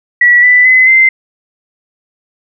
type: tone with pitch steps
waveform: sine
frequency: 1941 / 1985.2 / 2030 / 2077 Hz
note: B6 / B6 / B6 / C7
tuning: -31 / +8 / +47 / -13 cents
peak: -3 dBFS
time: 0.21-1.09 s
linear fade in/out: 5 ms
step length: 220 ms
effects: none